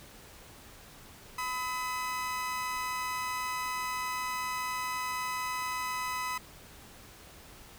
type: tone pair together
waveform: 30% pulse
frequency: 1004 / 1276.3 Hz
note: B5 / D#6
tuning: +28 / +44 cents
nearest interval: major third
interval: 416 cents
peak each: -31 / -35 dBFS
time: 1.38-6.38 s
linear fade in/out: 5 ms
effects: pink hiss -52 dBFS RMS until 7.78 s